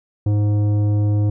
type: tone with tanh clipping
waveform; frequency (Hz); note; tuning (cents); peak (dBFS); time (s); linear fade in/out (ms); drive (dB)
sine; 104; G#2; +3; -16; 0.26-1.3; 5; 11
effects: none